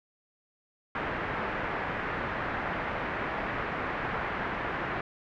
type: low-pass noise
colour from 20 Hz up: white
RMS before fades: -33 dBFS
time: 0.95-5.01 s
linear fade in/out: 2 ms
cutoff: 1900 Hz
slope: 24 dB/octave
effects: none